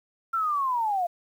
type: linear sweep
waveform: sine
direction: down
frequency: 1369 to 677 Hz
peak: -23 dBFS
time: 0.33-1.07 s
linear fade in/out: 10 ms
effects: 9-bit